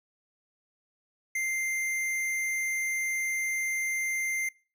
sine tone with hard clipping, 2093 Hz, C7, in tune, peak -29 dBFS, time 1.35-4.49 s, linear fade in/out 5 ms, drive 14 dB, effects noise-tail reverb RT60 0.4 s tail -25 dB re dry

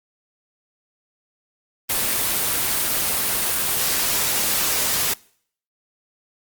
white noise, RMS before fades -21 dBFS, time 1.89-5.14 s, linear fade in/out 10 ms, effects noise-tail reverb RT60 0.6 s tail -24 dB re dry + Opus 24 kbps

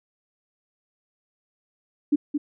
sine tone with echo, 292.2 Hz, D4, 9 cents flat, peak -15 dBFS, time 2.12-2.16 s, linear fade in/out 10 ms, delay 220 ms, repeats 1, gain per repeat -6 dB, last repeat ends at 2.38 s, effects none

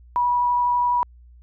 sine tone with vibrato, 974 Hz, B5, 24 cents flat, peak -17 dBFS, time 0.16-1.03 s, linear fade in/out 0 ms, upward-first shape triangle, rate 12 Hz, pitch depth 11 cents each way, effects added 60 Hz sine -45 dBFS peak until 1.42 s

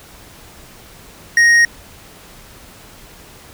sine tone with hard clipping, 1870 Hz, A#6, 5 cents sharp, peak -9 dBFS, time 1.37-1.65 s, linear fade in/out 2 ms, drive 7 dB, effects pink hiss -41 dBFS RMS until 3.53 s

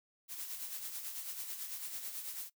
blue noise with tremolo, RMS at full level -41 dBFS, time 0.28-2.5 s, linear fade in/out 50 ms, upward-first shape sine, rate 9.1 Hz, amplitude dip 50%, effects noise-tail reverb RT60 0.1 s tail -19 dB re dry

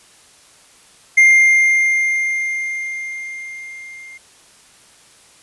triangle tone with level ramp, 2109 Hz, C7, 13 cents sharp, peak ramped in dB -4 to -33 dBFS, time 1.17-4.18 s, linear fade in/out 10 ms, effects white hiss -48 dBFS RMS until 5.42 s + resampled to 24000 Hz

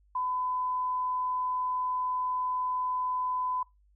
sine tone, 1007 Hz, B5, 33 cents sharp, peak -28 dBFS, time 0.15-3.63 s, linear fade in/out 5 ms, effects noise-tail reverb RT60 0.2 s tail -22 dB re dry + added 50 Hz sine -61 dBFS peak until 3.95 s

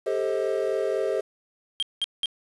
triangle chord, A half-diminished seventh, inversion third, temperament just, 396 / 440 / 528 / 633.6 Hz, G4 / A4 / C5 / Eb5, +18 / 0 / +16 / +31 cents, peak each -26 / -27 / -27 / -28 dBFS, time 0.06-1.21 s, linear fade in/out 10 ms
triangle tone bursts, 3200 Hz, G7, 35 cents sharp, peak -21 dBFS, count 3, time 1.8-2.258 s, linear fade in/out 0 ms, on 26 ms, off 190 ms
effects resampled to 24000 Hz + 8-bit

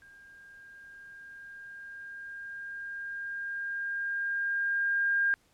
sine tone with level ramp, 1608 Hz, G6, 44 cents sharp, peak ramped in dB -52 to -23 dBFS, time 0.02-5.34 s, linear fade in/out 0 ms, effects pink hiss -67 dBFS RMS until 5.53 s + low-pass 12000 Hz 12 dB/octave

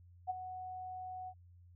sine tone with ADSR envelope, 740 Hz, F#5, in tune, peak -31 dBFS, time 0.27-1.34 s, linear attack 31 ms, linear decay 19 ms, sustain -11 dB, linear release 60 ms, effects added 88 Hz sine -57 dBFS peak until 1.75 s

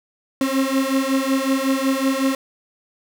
35% pulse beating tone pair, 265.5 / 270.9 Hz, C4 / C#4, +25 / -40 cents, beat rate 5.4 Hz, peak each -19 dBFS, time 0.41-2.35 s, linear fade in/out 2 ms, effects none

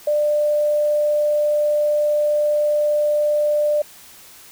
sine tone, 595 Hz, D5, 22 cents sharp, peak -15 dBFS, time 0.07-3.82 s, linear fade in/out 5 ms, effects white hiss -44 dBFS RMS until 4.51 s

